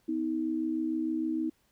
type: tone pair together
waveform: sine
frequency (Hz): 251.1 / 317.7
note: B3 / D#4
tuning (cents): +29 / +36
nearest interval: major third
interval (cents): 407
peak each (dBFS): -34 / -29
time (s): 0.08-1.5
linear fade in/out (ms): 10
effects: pink hiss -70 dBFS RMS until 1.71 s